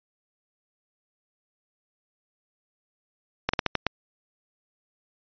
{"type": "slowing click train", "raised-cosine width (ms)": 0.3, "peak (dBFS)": -6, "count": 6, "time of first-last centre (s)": [3.49, 3.867], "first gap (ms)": 45, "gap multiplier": 1.26, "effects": ["resampled to 11025 Hz"]}